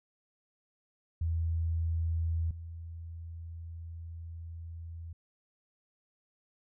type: tone pair in turn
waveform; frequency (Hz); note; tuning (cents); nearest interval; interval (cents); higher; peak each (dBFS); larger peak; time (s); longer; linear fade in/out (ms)
sine; 82.41 / 83.22; E2 / E2; 0 / +17; unison; 17; second; -28 / -40; first; 1.21-2.51 / 2.51-5.13; second; 5
effects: none